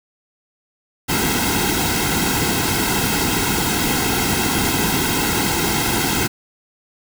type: noise with comb filter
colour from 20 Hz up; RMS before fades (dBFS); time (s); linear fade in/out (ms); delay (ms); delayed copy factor
pink; -19; 1.08-6.28; 20; 1.7; -0.8
effects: none